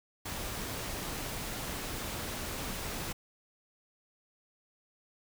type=noise; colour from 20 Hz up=pink; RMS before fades=-38 dBFS; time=0.25-3.13 s; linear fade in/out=10 ms; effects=none